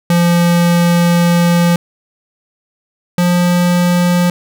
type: tone pair in turn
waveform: square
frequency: 172.6 / 176.33 Hz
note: F3 / F3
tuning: -20 / +17 cents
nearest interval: unison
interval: 37 cents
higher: second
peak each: -9 / -10 dBFS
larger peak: first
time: 0.1-1.76 / 3.18-4.3 s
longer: first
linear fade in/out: 2 ms
effects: none

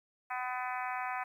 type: harmonic tone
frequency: 251.6 Hz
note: B3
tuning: 32 cents sharp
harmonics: 3 / 4 / 5 / 6 / 7 / 8 / 9 / 10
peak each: -38 / -40 / -42 / -44 / -45 / -46 / -47 / -48 dBFS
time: 0.3-1.24 s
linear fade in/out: 10 ms
effects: 11-bit

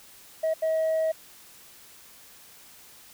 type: tone bursts at uneven times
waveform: sine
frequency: 639 Hz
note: D#5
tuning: 46 cents sharp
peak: -20 dBFS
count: 2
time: 0.43-0.54 / 0.62-1.12 s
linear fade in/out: 10 ms
effects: tanh soft clip ceiling -21 dBFS + white hiss -51 dBFS RMS until 3.13 s

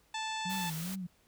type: harmonic tone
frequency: 878 Hz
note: A5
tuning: 4 cents flat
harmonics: 1 / 2 / 3 / 4 / 5 / 6 / 7 / 8 / 9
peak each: -37 / -43 / -43 / -42 / -48 / -53 / -52 / -53 / -50 dBFS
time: 0.14-0.7 s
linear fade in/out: 5 ms
type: tone with vibrato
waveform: sine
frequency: 174.61 Hz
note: F3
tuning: in tune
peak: -36 dBFS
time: 0.45-1.07 s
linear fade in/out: 10 ms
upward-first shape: sine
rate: 2.5 Hz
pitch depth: 170 cents each way
type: noise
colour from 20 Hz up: white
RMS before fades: -43 dBFS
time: 0.49-0.96 s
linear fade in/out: 20 ms
effects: pink hiss -68 dBFS RMS until 1.27 s

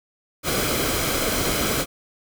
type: noise with comb filter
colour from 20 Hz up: pink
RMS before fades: -23 dBFS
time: 0.43-1.86 s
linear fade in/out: 50 ms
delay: 1.1 ms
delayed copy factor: -0.5
effects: none

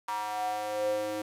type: tone with high-pass filter sweep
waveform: square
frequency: 105.6 Hz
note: G#2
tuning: 29 cents sharp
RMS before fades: -32 dBFS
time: 0.08-1.22 s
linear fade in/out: 5 ms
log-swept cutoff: 990 to 400 Hz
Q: 7.2
effects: resampled to 32000 Hz + 9-bit

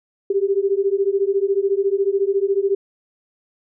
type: beating tone pair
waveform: sine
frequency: 387.7 / 401.7 Hz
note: G4 / G4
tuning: -19 / +42 cents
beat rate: 14 Hz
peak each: -19 dBFS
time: 0.3-2.75 s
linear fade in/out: 5 ms
effects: none

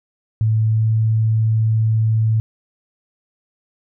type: tone with pitch glide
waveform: sine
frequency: 110 to 110.7 Hz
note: A2 to A2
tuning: 0 to +11 cents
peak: -13 dBFS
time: 0.41-2.4 s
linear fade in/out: 0 ms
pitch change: +11 cents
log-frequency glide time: 0.67-0.89 s
effects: none

